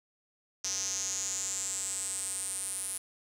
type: tone with band-pass filter sweep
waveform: square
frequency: 96.2 Hz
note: G2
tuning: 32 cents flat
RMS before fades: -35 dBFS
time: 0.64-2.98 s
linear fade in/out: 5 ms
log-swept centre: 6000 to 9900 Hz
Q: 8.8
effects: none